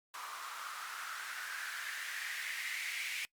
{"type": "noise with band-pass filter sweep", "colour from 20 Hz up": "blue", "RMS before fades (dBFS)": -42, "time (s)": [0.14, 3.25], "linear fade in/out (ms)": 0, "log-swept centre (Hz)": [1100, 2300], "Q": 4.7, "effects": ["noise-tail reverb RT60 0.1 s tail -24 dB re dry", "Opus 48 kbps"]}